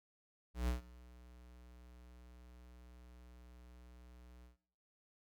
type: tone with ADSR envelope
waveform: square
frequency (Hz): 60.9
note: B1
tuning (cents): -24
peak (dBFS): -33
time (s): 0.54-4.57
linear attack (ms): 140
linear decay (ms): 130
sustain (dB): -24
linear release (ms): 130
effects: noise-tail reverb RT60 0.7 s tail -18 dB re dry